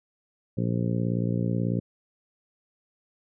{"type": "harmonic tone", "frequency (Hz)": 58.27, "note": "A#1", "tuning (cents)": 0, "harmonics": [2, 3, 4, 5, 6, 7, 8, 9], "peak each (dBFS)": [-27, -28, -32, -35, -40, -38, -42, -39], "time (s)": [0.57, 1.8], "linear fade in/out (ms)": 10, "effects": []}